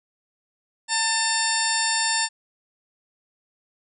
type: harmonic tone with a mistuned harmonic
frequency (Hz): 900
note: A5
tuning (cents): +39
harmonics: 1 / 2 / 3 / 4 / 5 / 6 / 8 / 9 / 10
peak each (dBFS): -28 / -27 / -32 / -32 / -29 / -30 / -29 / -28 / -32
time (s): 0.88-2.29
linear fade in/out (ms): 50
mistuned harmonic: 2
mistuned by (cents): -22
effects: none